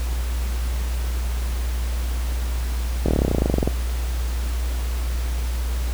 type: slowing click train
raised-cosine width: 2 ms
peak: -6 dBFS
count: 19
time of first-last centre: 3.06-3.675 s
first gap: 24 ms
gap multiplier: 1.04
effects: added 60 Hz sine -21 dBFS peak until 5.93 s + pink hiss -36 dBFS RMS until 5.93 s